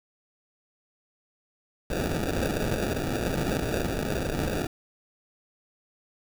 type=noise with sample-and-hold; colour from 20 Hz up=white; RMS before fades=-28 dBFS; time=1.9-4.67 s; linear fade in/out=2 ms; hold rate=1050 Hz; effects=none